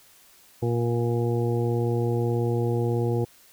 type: harmonic tone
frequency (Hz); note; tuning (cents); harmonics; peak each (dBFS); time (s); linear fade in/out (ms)
118.3; A#2; +26; 1 / 2 / 3 / 4 / 6 / 7; -24 / -32 / -28 / -29 / -40 / -38; 0.62-3.25; 10
effects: white hiss -55 dBFS RMS until 3.52 s